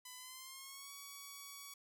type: tone with pitch glide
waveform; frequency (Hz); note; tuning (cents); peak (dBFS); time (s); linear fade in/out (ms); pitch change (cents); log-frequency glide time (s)
5% pulse; 1004 to 1127; B5 to C#6; +28 to +28; -38; 0.05-1.74; 5; +200; 0.16-0.92
effects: none